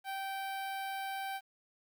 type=tone with notch filter; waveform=sawtooth; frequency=778 Hz; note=G5; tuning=13 cents flat; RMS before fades=-39 dBFS; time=0.04-1.41 s; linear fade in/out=50 ms; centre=6700 Hz; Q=1; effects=11-bit